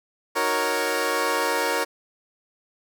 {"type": "chord", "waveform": "15% pulse", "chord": "D# minor seventh", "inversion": "none", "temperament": "equal", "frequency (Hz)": [311.1, 370, 466.2, 554.4], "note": ["D#4", "F#4", "A#4", "C#5"], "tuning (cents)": [0, 0, 0, 0], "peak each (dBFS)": [-25, -24, -19, -20], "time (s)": [0.35, 1.85], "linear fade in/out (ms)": 20, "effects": []}